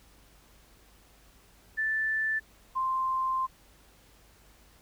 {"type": "tone pair in turn", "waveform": "sine", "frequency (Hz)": [1760, 1046.5], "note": ["A6", "C6"], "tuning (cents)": [0, 0], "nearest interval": "major sixth", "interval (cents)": 900, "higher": "first", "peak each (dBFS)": -26, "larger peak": "neither", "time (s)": [[1.77, 2.4], [2.75, 3.47]], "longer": "second", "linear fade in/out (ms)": 20, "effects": ["added 50 Hz sine -61 dBFS peak until 4.81 s", "pink hiss -60 dBFS RMS until 4.81 s"]}